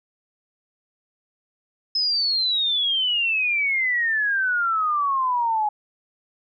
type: exponential sweep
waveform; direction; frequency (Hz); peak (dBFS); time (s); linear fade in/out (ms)
sine; down; 5160 to 830.6; -19; 1.95-5.69; 5
effects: none